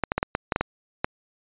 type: clicks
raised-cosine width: 0.5 ms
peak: -7 dBFS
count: 9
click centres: 0.037 / 0.119 / 0.18 / 0.229 / 0.351 / 0.522 / 0.561 / 0.61 / 1.045 s
effects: resampled to 8000 Hz